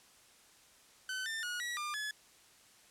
sawtooth tone with pitch steps, 1520 / 1794 / 1449 / 1926 / 1199 / 1707 Hz, F#6 / A6 / F#6 / B6 / D6 / G#6, +46 / +33 / -37 / -44 / +36 / +47 cents, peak -33 dBFS, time 1.09-2.11 s, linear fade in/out 2 ms, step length 170 ms, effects white hiss -62 dBFS RMS until 2.9 s + low-pass 10000 Hz 12 dB/octave

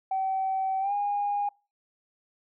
sine tone with pitch glide, 766 to 816.2 Hz, G5 to G#5, -40 to -30 cents, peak -24 dBFS, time 0.11-1.49 s, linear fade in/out 5 ms, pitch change +110 cents, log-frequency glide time 0.8-0.93 s, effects noise-tail reverb RT60 0.3 s tail -25 dB re dry + tanh soft clip ceiling -20 dBFS

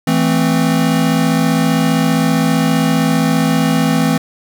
square chord, A minor, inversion second, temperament equal with one note detuned, 164.81 / 220 / 260.1 Hz, E3 / A3 / C4, 0 / 0 / -10 cents, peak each -16 / -18 / -16 dBFS, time 0.07-4.18 s, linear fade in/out 5 ms, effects none

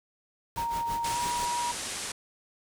pink noise with tremolo, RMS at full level -38 dBFS, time 0.56-1.45 s, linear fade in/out 0 ms, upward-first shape sine, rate 6.1 Hz, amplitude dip 80%
sine tone with pitch glide, 932.3 to 959.1 Hz, A#5 to A#5, 0 to +49 cents, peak -28 dBFS, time 0.57-1.72 s, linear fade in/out 10 ms, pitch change +49 cents, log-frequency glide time 1.11-1.19 s
white low-pass noise, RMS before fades -36 dBFS, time 1.04-2.12 s, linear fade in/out 5 ms, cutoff 10000 Hz, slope 48 dB/octave
effects none

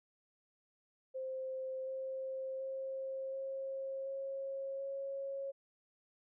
sine tone with pitch steps, 523.3 / 528.2 / 533.1 / 538 / 543 / 548 Hz, C5 / C5 / C5 / C5 / C#5 / C#5, 0 / +16 / +32 / +48 / -36 / -20 cents, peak -38 dBFS, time 1.14-5.52 s, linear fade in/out 20 ms, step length 730 ms, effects none

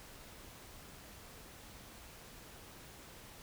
silence, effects pink hiss -54 dBFS RMS until 3.42 s

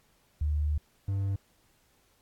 sine / triangle tone pair in turn, 74.6 / 98.2 Hz, D2 / G2, +28 / +4 cents, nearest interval perfect fourth, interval 476 cents, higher second, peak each -25 dBFS, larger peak neither, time 0.41-0.78 / 1.08-1.36 s, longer first, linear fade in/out 5 ms, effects pink hiss -67 dBFS RMS until 2.21 s + AAC 64 kbps

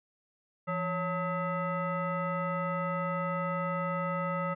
sine tone with frequency modulation, 554.4 Hz, C#5, in tune, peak -29 dBFS, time 0.67-4.55 s, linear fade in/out 20 ms, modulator 724 Hz, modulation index 1.5, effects none

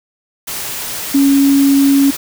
sine tone in noise, 277.2 Hz, C#4, in tune, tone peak -7 dBFS, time 1.14-2.11 s, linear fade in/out 10 ms, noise white, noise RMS -23 dBFS, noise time 0.47-2.17 s, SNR +13 dB, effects none

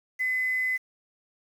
sine tone with quantisation, 2025 Hz, B6, 43 cents sharp, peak -24 dBFS, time 0.19-0.78 s, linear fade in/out 20 ms, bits 8, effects none

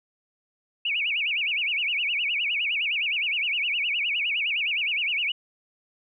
sine tone with vibrato, 2549 Hz, D#7, 41 cents sharp, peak -23 dBFS, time 0.85-5.32 s, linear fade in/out 5 ms, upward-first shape sine, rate 9.7 Hz, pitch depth 250 cents each way, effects none

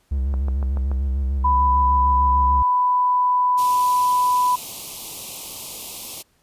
triangle tone with vibrato, 67.1 Hz, C2, 44 cents sharp, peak -17 dBFS, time 0.11-2.63 s, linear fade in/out 10 ms, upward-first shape square, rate 6.7 Hz, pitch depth 57 cents each way
click train, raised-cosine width 1 ms, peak -20 dBFS, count 5, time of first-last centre 0.34-0.916 s, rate 6.95 Hz
sine tone, 994 Hz, B5, 11 cents sharp, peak -15 dBFS, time 1.44-4.56 s, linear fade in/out 10 ms
white band-stop noise, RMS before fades -33 dBFS, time 3.57-6.23 s, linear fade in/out 20 ms, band 1100 to 2400 Hz, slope 48 dB/octave
effects pink hiss -63 dBFS RMS until 6.42 s + resampled to 32000 Hz

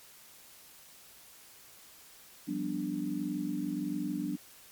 sine chord, G dominant seventh, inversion third, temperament equal, 174.61 / 196 / 246.9 / 293.7 Hz, F3 / G3 / B3 / D4, 0 / 0 / 0 / 0 cents, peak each -40 / -38 / -38 / -34 dBFS, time 2.47-4.37 s, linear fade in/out 20 ms, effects white hiss -55 dBFS RMS until 4.71 s + MP3 96 kbps

